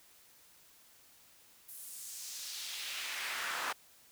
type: noise with high-pass filter sweep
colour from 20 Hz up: brown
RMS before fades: -41 dBFS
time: 1.68-3.73 s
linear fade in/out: 10 ms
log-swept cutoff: 12000 to 1100 Hz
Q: 1.4
effects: white hiss -62 dBFS RMS until 4.11 s